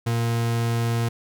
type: tone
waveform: 40% pulse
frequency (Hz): 116.54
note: A#2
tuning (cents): 0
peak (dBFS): -20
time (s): 0.06-1.09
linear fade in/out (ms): 10
effects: none